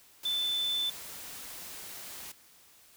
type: tone in noise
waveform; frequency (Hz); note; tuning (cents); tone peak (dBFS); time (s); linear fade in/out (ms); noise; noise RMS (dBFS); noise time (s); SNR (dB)
sine; 3520; A7; 0; -28; 0.25-0.9; 5; white; -44; 0.23-2.32; +13
effects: white hiss -59 dBFS RMS until 2.96 s